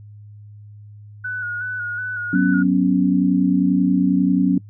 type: tone with vibrato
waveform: sine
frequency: 1468 Hz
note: F#6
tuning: 14 cents flat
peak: -23 dBFS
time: 1.24-2.63 s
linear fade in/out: 10 ms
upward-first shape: square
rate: 2.7 Hz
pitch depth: 31 cents each way
type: chord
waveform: sine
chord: F# suspended fourth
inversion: none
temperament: equal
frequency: 185 / 246.9 / 277.2 Hz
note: F#3 / B3 / C#4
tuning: 0 / 0 / 0 cents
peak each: -17 / -21 / -17 dBFS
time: 2.33-4.58 s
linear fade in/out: 5 ms
effects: noise-tail reverb RT60 0.1 s tail -23 dB re dry + added 104 Hz sine -38 dBFS peak until 4.69 s